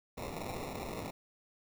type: noise with sample-and-hold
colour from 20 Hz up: violet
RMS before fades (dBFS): -41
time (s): 0.17-1.11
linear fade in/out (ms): 10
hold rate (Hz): 1575
effects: none